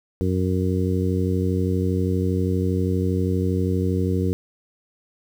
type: harmonic tone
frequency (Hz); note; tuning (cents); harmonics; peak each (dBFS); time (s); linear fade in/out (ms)
92.5; F#2; 0; 1 / 2 / 3 / 4 / 5; -22 / -25 / -27 / -28 / -29; 0.21-4.33; 0
effects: 8-bit